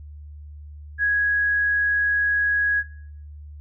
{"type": "tone", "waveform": "sine", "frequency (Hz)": 1661.2, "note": "G#6", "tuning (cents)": 0, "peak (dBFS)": -17, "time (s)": [0.98, 2.84], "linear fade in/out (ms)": 50, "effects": ["noise-tail reverb RT60 0.6 s tail -17 dB re dry", "added 74 Hz sine -37 dBFS peak until 3.6 s"]}